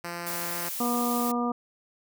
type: tone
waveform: 5% pulse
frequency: 172.4 Hz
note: F3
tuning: 22 cents flat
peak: -22 dBFS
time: 0.04-0.69 s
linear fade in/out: 5 ms
type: noise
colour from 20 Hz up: blue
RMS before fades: -34 dBFS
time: 0.26-1.32 s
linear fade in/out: 10 ms
type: harmonic tone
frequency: 240.8 Hz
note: B3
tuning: 44 cents flat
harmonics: 1 / 2 / 3 / 4 / 5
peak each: -27 / -33 / -33 / -36 / -32 dBFS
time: 0.8-1.52 s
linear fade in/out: 5 ms
effects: none